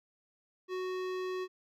sine tone with hard clipping, 370 Hz, F#4, in tune, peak -36 dBFS, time 0.68-1.48 s, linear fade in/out 50 ms, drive 18 dB, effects none

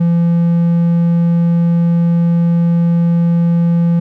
triangle tone, 170 Hz, F3, 46 cents flat, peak -7 dBFS, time 0-4 s, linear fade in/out 10 ms, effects none

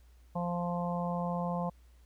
harmonic tone, 174.61 Hz, F3, in tune, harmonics 1 / 3 / 4 / 5 / 6, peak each -33 / -38 / -39 / -40 / -41 dBFS, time 0.35-1.7 s, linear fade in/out 10 ms, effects added 60 Hz sine -56 dBFS peak until 2.05 s + pink hiss -70 dBFS RMS until 2.05 s

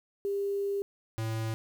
sine / square tone pair in turn, 400 / 111.66 Hz, G4 / A2, +35 / +26 cents, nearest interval octave + minor seventh, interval 2209 cents, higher first, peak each -28 / -31 dBFS, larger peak first, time 0.25-0.82 / 1.18-1.54 s, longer first, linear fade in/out 0 ms, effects 9-bit

